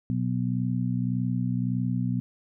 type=harmonic tone; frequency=61.74 Hz; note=B1; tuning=in tune; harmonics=2 / 3 / 4; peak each=-27 / -29 / -30 dBFS; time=0.1-2.2 s; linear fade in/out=0 ms; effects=none